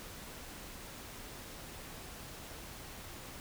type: silence
effects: pink hiss -48 dBFS RMS until 3.4 s